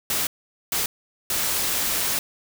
white noise bursts at uneven times, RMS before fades -24 dBFS, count 3, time 0.1-0.27 / 0.72-0.86 / 1.3-2.19 s, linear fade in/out 2 ms, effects none

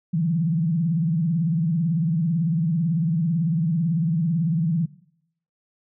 sine tone with vibrato, 164.81 Hz, E3, in tune, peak -19 dBFS, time 0.13-4.86 s, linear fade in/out 10 ms, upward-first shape sine, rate 18 Hz, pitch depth 170 cents each way, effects noise-tail reverb RT60 0.7 s tail -19 dB re dry

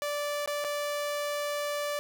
sawtooth tone with dropouts, 584 Hz, D5, 10 cents flat, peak -26 dBFS, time 0.02-1.99 s, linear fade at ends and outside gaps 0 ms, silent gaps 0.46-0.475 / 0.641-0.647 s, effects none

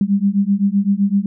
sine beating tone pair, 195.7 / 203.5 Hz, G3 / G#3, -3 / -35 cents, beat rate 7.8 Hz, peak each -16 / -16 dBFS, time 0.01-1.26 s, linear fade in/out 2 ms, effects none

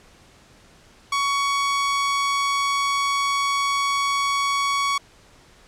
sawtooth tone, 1120 Hz, C#6, 18 cents sharp, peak -16 dBFS, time 1.12-4.98 s, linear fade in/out 5 ms, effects pink hiss -52 dBFS RMS until 5.67 s + low-pass 8000 Hz 12 dB/octave

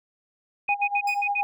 sine tone bursts, 2489 Hz, D#7, in tune, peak -22 dBFS, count 6, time 0.68-1.414 s, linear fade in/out 10 ms, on 64 ms, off 70 ms
sine tone with tremolo, 811 Hz, G#5, 41 cents flat, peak -21 dBFS, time 0.69-1.43 s, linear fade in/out 0 ms, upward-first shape sine, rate 8.5 Hz, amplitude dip 85%
20% pulse tone with exponential decay, 2500 Hz, D#7, 8 cents sharp, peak -26 dBFS, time 1.07-1.31 s, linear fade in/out 5 ms, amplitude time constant 51 ms
effects none

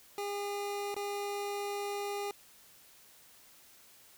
25% pulse tone with dropouts, 405.8 Hz, G#4, 40 cents flat, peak -31 dBFS, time 0.18-2.31 s, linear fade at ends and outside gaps 1 ms, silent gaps 0.943-0.964 s, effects white hiss -59 dBFS RMS until 4.17 s

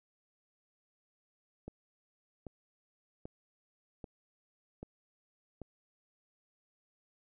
click train, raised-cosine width 2 ms, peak -30 dBFS, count 6, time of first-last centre 1.68-5.617 s, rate 1.27 Hz, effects none

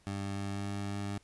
20% pulse tone with pitch glide, 99 to 100.67 Hz, G2 to G2, +18 to +47 cents, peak -30 dBFS, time 0.07-1.18 s, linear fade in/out 0 ms, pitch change +29 cents, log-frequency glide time 0.27-0.97 s, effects pink hiss -66 dBFS RMS until 1.23 s + resampled to 24000 Hz

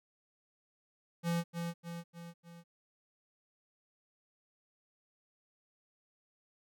square tone with echo, 170 Hz, F3, 46 cents flat, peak -31 dBFS, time 1.23-1.44 s, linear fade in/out 50 ms, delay 300 ms, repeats 4, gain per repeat -5 dB, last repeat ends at 2.64 s, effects none

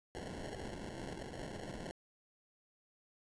white noise with sample-and-hold, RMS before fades -45 dBFS, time 0.15-1.91 s, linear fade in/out 0 ms, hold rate 1225 Hz, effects resampled to 22050 Hz

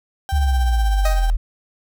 35% pulse tone with tremolo, 784 Hz, G5, in tune, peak -23 dBFS, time 0.29-1.3 s, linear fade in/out 0 ms, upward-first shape sine, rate 16 Hz, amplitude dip 50%
sine exponential sweep, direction down, 74 to 38.89 Hz, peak -14 dBFS, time 0.32-1.37 s, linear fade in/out 10 ms
sawtooth tone with exponential decay, 627 Hz, D#5, 13 cents sharp, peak -15 dBFS, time 1.05-1.37 s, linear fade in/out 5 ms, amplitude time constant 68 ms
effects none

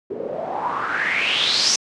white noise with low-pass filter sweep, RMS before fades -22 dBFS, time 0.1-1.76 s, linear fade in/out 5 ms, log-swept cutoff 380 to 6000 Hz, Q 6.2, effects high-pass 150 Hz 12 dB/octave + resampled to 22050 Hz

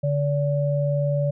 sine tone pair together, 143.75 / 575 Hz, D3 / D5, -37 / -37 cents, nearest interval 2 octaves, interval 2400 cents, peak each -21 / -24 dBFS, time 0.03-1.31 s, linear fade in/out 10 ms, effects none

